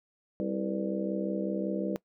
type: harmonic tone with a mistuned harmonic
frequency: 65.41 Hz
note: C2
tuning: in tune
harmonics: 3 / 4 / 5 / 6 / 7 / 8 / 9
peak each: -33 / -43 / -34 / -43 / -39 / -37 / -38 dBFS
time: 0.4-1.96 s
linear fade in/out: 0 ms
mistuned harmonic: 8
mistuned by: -80 cents
effects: noise-tail reverb RT60 0.1 s tail -21 dB re dry